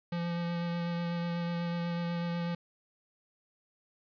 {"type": "tone with vibrato", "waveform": "square", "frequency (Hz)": 171.6, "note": "F3", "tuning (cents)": -30, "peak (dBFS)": -32, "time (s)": [0.12, 2.55], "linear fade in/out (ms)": 5, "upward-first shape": "sine", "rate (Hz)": 8.1, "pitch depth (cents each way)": 13, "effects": ["resampled to 11025 Hz", "10-bit"]}